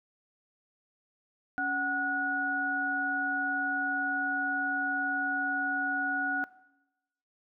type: tone cluster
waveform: sine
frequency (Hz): 278.4 / 747 / 1459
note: C#4 / F#5 / F#6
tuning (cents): +8 / +16 / -25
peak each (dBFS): -37 / -34 / -30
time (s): 1.58-6.44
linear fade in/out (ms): 0
effects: noise-tail reverb RT60 0.9 s tail -19 dB re dry